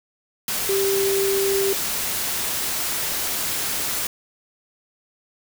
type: tone in noise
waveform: sine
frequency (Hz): 392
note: G4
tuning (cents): 0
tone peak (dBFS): -19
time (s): 0.69-1.73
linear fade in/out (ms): 2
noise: white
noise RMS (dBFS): -25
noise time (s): 0.48-4.07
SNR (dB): +3
effects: none